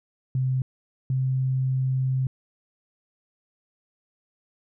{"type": "tone pair in turn", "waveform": "sine", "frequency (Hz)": [130, 130.9], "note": ["C3", "C3"], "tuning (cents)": [-11, 1], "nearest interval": "unison", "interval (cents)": 12, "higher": "second", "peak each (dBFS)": -21, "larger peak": "neither", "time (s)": [[0.35, 0.62], [1.1, 2.27]], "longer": "second", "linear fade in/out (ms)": 2, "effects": []}